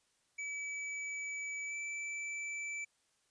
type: tone with pitch glide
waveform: square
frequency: 2293 to 2320 Hz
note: D7 to D7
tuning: -42 to -22 cents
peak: -39 dBFS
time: 0.38-2.85 s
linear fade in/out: 10 ms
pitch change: +20 cents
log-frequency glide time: 1.67-1.74 s
effects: white hiss -75 dBFS RMS until 3.3 s + resampled to 22050 Hz